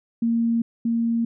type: tone pair in turn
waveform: sine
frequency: 231.3 / 231.3 Hz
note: A#3 / A#3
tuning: -13 / -13 cents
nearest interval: unison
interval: 0 cents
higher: neither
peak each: -18 / -19 dBFS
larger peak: first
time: 0.22-0.62 / 0.85-1.25 s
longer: neither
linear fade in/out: 5 ms
effects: none